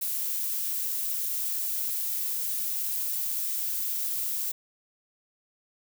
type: noise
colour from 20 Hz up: violet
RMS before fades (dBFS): -30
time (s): 0.01-4.52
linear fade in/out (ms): 10
effects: none